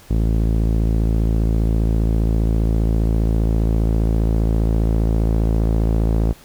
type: tone with low-pass filter sweep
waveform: sawtooth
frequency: 55 Hz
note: A1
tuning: in tune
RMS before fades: -17 dBFS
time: 0.1-6.33 s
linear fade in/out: 10 ms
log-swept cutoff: 340 to 540 Hz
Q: 0.79
effects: pink hiss -46 dBFS RMS until 6.44 s